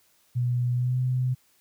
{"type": "tone with pitch glide", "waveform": "sine", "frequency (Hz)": [122.8, 127.28], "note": ["B2", "C3"], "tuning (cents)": [-9, -47], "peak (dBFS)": -22, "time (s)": [0.35, 1.35], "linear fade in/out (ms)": 20, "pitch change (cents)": 62, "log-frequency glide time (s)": [0.74, 0.98], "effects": ["white hiss -64 dBFS RMS until 1.6 s"]}